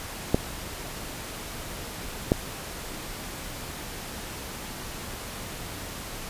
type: clicks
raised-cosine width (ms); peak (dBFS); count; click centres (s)
2; -5; 2; 0.345 / 2.319
effects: pink hiss -37 dBFS RMS until 6.29 s + resampled to 32000 Hz